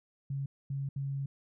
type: tone bursts at uneven times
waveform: sine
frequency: 138 Hz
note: C#3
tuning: 7 cents flat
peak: -32 dBFS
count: 3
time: 0.3-0.46 / 0.7-0.89 / 0.96-1.26 s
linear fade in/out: 5 ms
effects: none